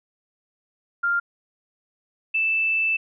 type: tone pair in turn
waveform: sine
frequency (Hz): 1396.9 / 2642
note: F6 / E7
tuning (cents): 0 / +3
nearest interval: major seventh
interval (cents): 1103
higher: second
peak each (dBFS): -19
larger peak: neither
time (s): 1.03-1.2 / 2.34-2.97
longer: second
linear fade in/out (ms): 10
effects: none